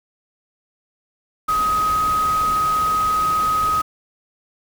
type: tone in noise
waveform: sine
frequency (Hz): 1260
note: D#6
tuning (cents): +21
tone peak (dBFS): -16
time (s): 1.48-3.82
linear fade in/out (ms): 10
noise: pink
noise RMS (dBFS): -31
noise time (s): 1.48-3.82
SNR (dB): +12
effects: none